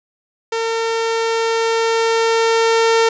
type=tone with level ramp; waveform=sawtooth; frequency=454.5 Hz; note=A#4; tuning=44 cents flat; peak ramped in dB=-14 to -7 dBFS; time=0.52-3.09 s; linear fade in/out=5 ms; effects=resampled to 16000 Hz + 7-bit